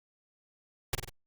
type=noise with echo; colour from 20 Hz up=pink; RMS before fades=-29 dBFS; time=0.93-0.95 s; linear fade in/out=2 ms; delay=48 ms; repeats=3; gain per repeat=-5 dB; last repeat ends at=1.094 s; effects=Opus 48 kbps